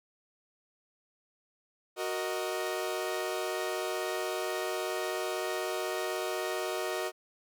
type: chord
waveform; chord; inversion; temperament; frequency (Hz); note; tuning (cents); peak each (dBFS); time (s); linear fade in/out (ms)
sawtooth; D# minor; first; equal; 370 / 466.2 / 622.3; F#4 / A#4 / D#5; 0 / 0 / 0; -31 / -34 / -32; 1.96-7.12; 50
effects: none